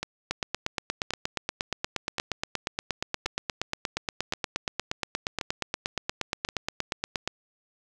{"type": "two click trains", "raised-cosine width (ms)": 0.2, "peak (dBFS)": [-10, -13], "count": [60, 7], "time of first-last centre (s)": [[0.31, 7.276], [0.03, 6.489]], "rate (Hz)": [8.47, 0.929], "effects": []}